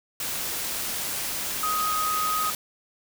sine tone in noise, 1254 Hz, D#6, 13 cents sharp, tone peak -24 dBFS, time 1.63-2.5 s, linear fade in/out 2 ms, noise white, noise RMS -30 dBFS, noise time 0.2-2.55 s, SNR +3 dB, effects none

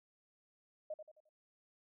sine tone with echo, 617 Hz, D#5, 15 cents flat, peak -39 dBFS, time 0.9-0.94 s, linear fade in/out 5 ms, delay 88 ms, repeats 4, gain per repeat -8 dB, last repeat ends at 1.292 s, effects none

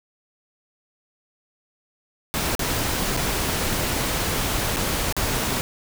pink noise with dropouts, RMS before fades -24 dBFS, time 2.34-5.61 s, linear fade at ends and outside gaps 0 ms, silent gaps 2.551-2.593 / 3.166-3.172 / 4.762-4.768 / 5.125-5.166 s, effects none

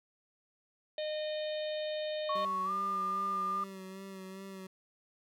harmonic tone, 612 Hz, D#5, 29 cents flat, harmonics 1 / 3 / 4 / 5 / 6 / 7, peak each -34 / -49 / -51 / -48 / -46 / -51 dBFS, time 0.98-2.45 s, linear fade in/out 2 ms
sine tone with pitch glide, 1108.7 to 1202.1 Hz, C#6 to D6, 0 to +40 cents, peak -31 dBFS, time 2.29-3.64 s, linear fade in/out 5 ms, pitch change +140 cents, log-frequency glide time 2.64-2.71 s
25% pulse tone with vibrato, 191.5 Hz, G3, 40 cents flat, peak -40 dBFS, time 2.35-4.67 s, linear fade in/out 5 ms, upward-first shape sine, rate 2.5 Hz, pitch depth 29 cents each way
effects none

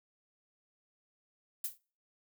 violet noise with exponential decay, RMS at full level -31 dBFS, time 1.64-1.78 s, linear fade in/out 5 ms, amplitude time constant 30 ms, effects noise-tail reverb RT60 0.4 s tail -24 dB re dry

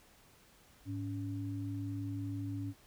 sine tone pair together, 105 / 282.8 Hz, G#2 / C#4, +19 / +35 cents, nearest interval octave + perfect fourth, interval 1716 cents, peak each -38 / -40 dBFS, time 0.85-2.74 s, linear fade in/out 50 ms, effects pink hiss -63 dBFS RMS until 2.86 s

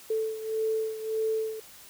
sine beating tone pair, 440 / 441.7 Hz, A4 / A4, 0 / +7 cents, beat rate 1.7 Hz, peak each -28 / -33 dBFS, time 0.1-1.6 s, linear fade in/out 5 ms, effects white hiss -50 dBFS RMS until 1.89 s

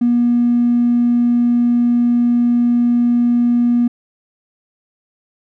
triangle tone, 240 Hz, B3, 49 cents flat, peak -7 dBFS, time 0.01-3.88 s, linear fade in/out 10 ms, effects tanh soft clip ceiling -8 dBFS

